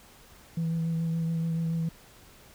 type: tone with vibrato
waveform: sine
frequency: 164.6 Hz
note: E3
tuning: 2 cents flat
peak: -24 dBFS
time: 0.57-1.89 s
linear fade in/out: 5 ms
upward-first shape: sine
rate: 7 Hz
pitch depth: 17 cents each way
effects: tanh soft clip ceiling -24 dBFS + pink hiss -54 dBFS RMS until 2.54 s